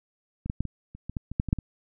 clicks, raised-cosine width 5 ms, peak -22 / -16 / -13 / -21 / -30 / -22 / -17 / -22 / -11 / -19 / -8 / -20 dBFS, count 12, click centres 0.46 / 0.499 / 0.606 / 0.653 / 0.95 / 1.096 / 1.168 / 1.316 / 1.399 / 1.487 / 1.529 / 1.587 s, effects none

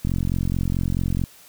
click train, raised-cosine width 5 ms, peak -11 dBFS, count 54, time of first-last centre 0.05-1.238 s, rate 44.6 Hz, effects white hiss -49 dBFS RMS until 1.48 s

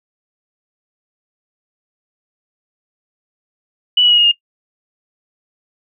sine tone with pitch steps, 2959 / 2927 / 2895 / 2863 / 2832 Hz, F#7 / F#7 / F#7 / F7 / F7, -1 / -19 / -38 / +42 / +23 cents, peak -8 dBFS, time 3.97-4.315 s, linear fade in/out 5 ms, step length 69 ms, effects noise-tail reverb RT60 0.1 s tail -18 dB re dry

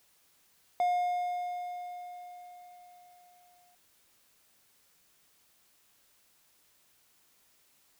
triangle tone with exponential decay, 714 Hz, F5, 38 cents sharp, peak -22 dBFS, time 0.8-3.75 s, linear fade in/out 1 ms, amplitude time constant 640 ms, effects white hiss -67 dBFS RMS until 7.99 s

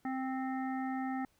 harmonic tone, 262.2 Hz, C4, 4 cents sharp, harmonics 1 / 3 / 5 / 7 / 8, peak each -35 / -39 / -47 / -47 / -55 dBFS, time 0.05-1.25 s, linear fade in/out 2 ms, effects pink hiss -72 dBFS RMS until 1.39 s

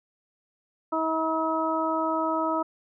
harmonic tone, 320.5 Hz, E4, 49 cents flat, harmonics 1 / 2 / 3 / 4, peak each -29 / -29 / -29 / -29 dBFS, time 0.92-2.63 s, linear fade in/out 10 ms, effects none

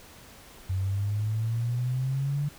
sine exponential sweep, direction up, 92.5 to 146.83 Hz, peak -25 dBFS, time 0.69-2.49 s, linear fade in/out 10 ms, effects pink hiss -50 dBFS RMS until 2.58 s

